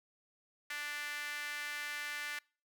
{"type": "tone with high-pass filter", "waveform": "sawtooth", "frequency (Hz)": 293.7, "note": "D4", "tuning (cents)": 0, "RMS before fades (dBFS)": -41, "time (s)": [0.7, 2.39], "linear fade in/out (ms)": 5, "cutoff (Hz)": 1800, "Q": 3, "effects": ["noise-tail reverb RT60 0.4 s tail -26 dB re dry"]}